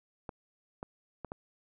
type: clicks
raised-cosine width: 1 ms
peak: -25 dBFS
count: 4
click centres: 0.292 / 0.829 / 1.247 / 1.319 s
effects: none